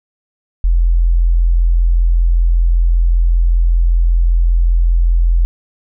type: tone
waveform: sine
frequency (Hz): 42.59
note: F1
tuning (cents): -43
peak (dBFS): -8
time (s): 0.64-5.45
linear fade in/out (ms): 0
effects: none